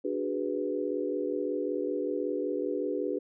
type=chord; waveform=sine; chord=G# half-diminished seventh; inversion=second; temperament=equal; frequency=293.7 / 370 / 415.3 / 493.9 Hz; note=D4 / F#4 / G#4 / B4; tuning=0 / 0 / 0 / 0 cents; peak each=-34 dBFS; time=0.04-3.19 s; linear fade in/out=10 ms; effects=none